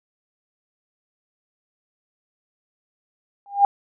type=tone with exponential growth; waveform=sine; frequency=804 Hz; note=G5; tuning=44 cents sharp; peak=-7 dBFS; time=3.46-3.65 s; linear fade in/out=1 ms; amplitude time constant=40 ms; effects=none